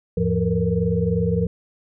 sine tone cluster, 82.1 / 105.2 / 173 / 454.8 / 474.6 Hz, E2 / G#2 / F3 / A#4 / A#4, -6 / +23 / -16 / -43 / +31 cents, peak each -27 / -25 / -21 / -25 / -26 dBFS, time 0.17-1.47 s, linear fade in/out 5 ms, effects none

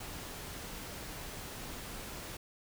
pink noise, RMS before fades -44 dBFS, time 0-2.37 s, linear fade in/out 5 ms, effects none

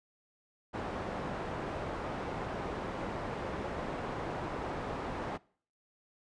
white low-pass noise, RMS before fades -38 dBFS, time 0.73-5.38 s, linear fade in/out 20 ms, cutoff 860 Hz, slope 12 dB/octave, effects noise-tail reverb RT60 0.5 s tail -23 dB re dry + resampled to 22050 Hz

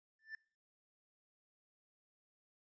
triangle tone with exponential growth, 1769 Hz, A6, 9 cents sharp, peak -39 dBFS, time 0.19-0.35 s, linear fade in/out 2 ms, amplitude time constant 33 ms, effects noise-tail reverb RT60 0.5 s tail -25 dB re dry + resampled to 16000 Hz

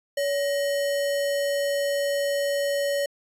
sine tone with sample-and-hold, 566 Hz, C#5, 36 cents sharp, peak -22 dBFS, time 0.17-3.06 s, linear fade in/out 5 ms, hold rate 2450 Hz, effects resampled to 32000 Hz

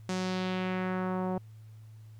sawtooth tone with low-pass filter sweep, 185 Hz, F#3, in tune, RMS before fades -32 dBFS, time 0.09-1.38 s, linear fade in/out 2 ms, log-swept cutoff 7000 to 770 Hz, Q 1.6, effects added 109 Hz sine -47 dBFS peak until 2.19 s + pink hiss -68 dBFS RMS until 2.19 s

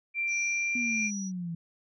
sine tone with pitch glide, 2360 to 2379 Hz, D7 to D7, +8 to +22 cents, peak -27 dBFS, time 0.14-1.11 s, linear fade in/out 50 ms, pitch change +14 cents, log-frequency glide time 0.32-0.92 s
sine tone with tremolo, 5830 Hz, F#8, 26 cents flat, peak -34 dBFS, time 0.27-1.32 s, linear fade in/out 50 ms, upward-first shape triangle, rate 1.6 Hz, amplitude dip 70%
sine exponential sweep, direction down, 246.9 to 164.81 Hz, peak -32 dBFS, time 0.75-1.55 s, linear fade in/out 5 ms
effects none

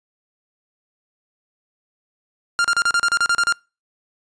45% pulse tone bursts, 1396.9 Hz, F6, in tune, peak -15 dBFS, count 11, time 2.59-3.524 s, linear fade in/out 0 ms, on 54 ms, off 34 ms, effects noise-tail reverb RT60 0.3 s tail -26 dB re dry + resampled to 22050 Hz

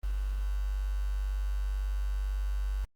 sine tone with quantisation, 49 Hz, G1, in tune, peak -28 dBFS, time 0.03-2.85 s, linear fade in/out 10 ms, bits 8, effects Opus 24 kbps

